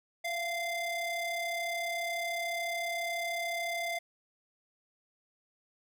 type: ring-modulated tone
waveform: square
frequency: 698.5 Hz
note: F5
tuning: in tune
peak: -30 dBFS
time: 0.24-3.99 s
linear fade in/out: 10 ms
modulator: 1380 Hz
effects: none